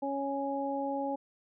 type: harmonic tone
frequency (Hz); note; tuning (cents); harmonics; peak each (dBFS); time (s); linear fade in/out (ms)
277.2; C#4; 0; 1 / 2 / 3; -35 / -35 / -35; 0.02-1.16; 10
effects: none